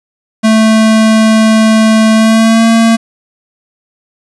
square tone with pitch glide, 220 to 227.1 Hz, A3 to A#3, 0 to -45 cents, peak -5 dBFS, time 0.43-2.97 s, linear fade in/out 20 ms, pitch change +55 cents, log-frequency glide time 2.14-2.66 s, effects resampled to 24000 Hz + 7-bit

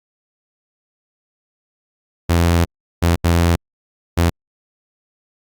sawtooth tone bursts at uneven times, 85.1 Hz, F2, 44 cents flat, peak -8 dBFS, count 4, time 2.29-2.65 / 3.02-3.16 / 3.24-3.56 / 4.17-4.3 s, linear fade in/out 10 ms, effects Opus 48 kbps

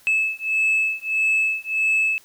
sine beating tone pair, 2606 / 2607.6 Hz, E7 / E7, -20 / -19 cents, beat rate 1.6 Hz, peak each -20 dBFS, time 0.07-2.18 s, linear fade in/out 0 ms, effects tanh soft clip ceiling -14 dBFS + white hiss -53 dBFS RMS until 2.24 s

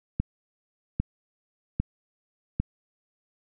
click train, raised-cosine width 5 ms, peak -12 dBFS, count 4, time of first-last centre 0.2-2.6 s, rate 1.25 Hz, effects none

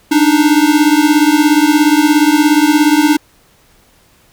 square beating tone pair, 292.2 / 309.2 Hz, D4 / D#4, -9 / -11 cents, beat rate 17 Hz, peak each -11 dBFS, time 0.11-3.17 s, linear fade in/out 10 ms, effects pink hiss -50 dBFS RMS until 4.32 s

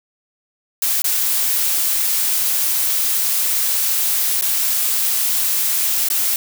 blue noise with dropouts, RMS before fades -18 dBFS, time 0.82-6.36 s, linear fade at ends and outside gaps 2 ms, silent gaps 1.02-1.042 / 4.412-4.421 / 6.087-6.101 s, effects none

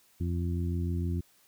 harmonic tone, 86.6 Hz, F2, 14 cents flat, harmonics 1 / 2 / 3 / 4, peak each -29 / -35 / -39 / -41 dBFS, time 0.2-1.21 s, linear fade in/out 10 ms, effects white hiss -64 dBFS RMS until 1.47 s

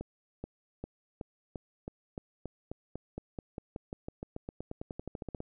accelerating click train, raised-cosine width 2 ms, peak -25 dBFS, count 30, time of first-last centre 0.01-5.404 s, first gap 430 ms, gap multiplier 0.93, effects none

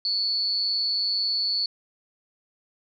sine tone with amplitude modulation, 4439 Hz, C#8, 2 cents sharp, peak -19 dBFS, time 0.05-1.66 s, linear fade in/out 2 ms, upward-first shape sine, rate 202 Hz, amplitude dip 75%, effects none

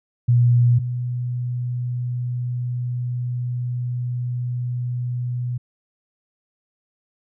sine tone pair in turn, 120.9 / 123.01 Hz, B2 / B2, -36 / -6 cents, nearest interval unison, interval 30 cents, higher second, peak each -12 / -22 dBFS, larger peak first, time 0.28-0.79 / 0.79-5.58 s, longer second, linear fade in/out 10 ms, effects none

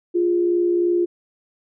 sine tone pair together, 349.2 / 412.3 Hz, F4 / G#4, 0 / -13 cents, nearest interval minor third, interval 287 cents, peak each -16 / -27 dBFS, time 0.14-1.06 s, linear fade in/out 20 ms, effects none

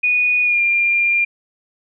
sine tone with pitch glide, 2467 to 2395 Hz, D#7 to D7, -15 to +33 cents, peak -13 dBFS, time 0.03-1.25 s, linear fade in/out 10 ms, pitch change -52 cents, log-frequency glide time 0.43-0.6 s, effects none

